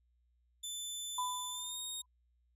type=tone with pitch glide; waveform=20% pulse; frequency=3520 to 3721 Hz; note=A7 to A#7; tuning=0 to -4 cents; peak=-34 dBFS; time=0.63-2.02 s; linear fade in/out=10 ms; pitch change=+96 cents; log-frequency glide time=1.5-1.79 s
type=tone with exponential decay; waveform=sine; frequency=1000 Hz; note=B5; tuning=21 cents sharp; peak=-32 dBFS; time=1.18-2.06 s; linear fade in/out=5 ms; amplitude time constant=190 ms
effects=added 60 Hz sine -70 dBFS peak until 2.55 s